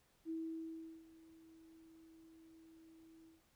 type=tone with ADSR envelope; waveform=sine; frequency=324.5 Hz; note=E4; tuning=27 cents flat; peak=-39 dBFS; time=0.25-3.43 s; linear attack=49 ms; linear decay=740 ms; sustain=-20 dB; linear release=160 ms; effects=pink hiss -74 dBFS RMS until 3.55 s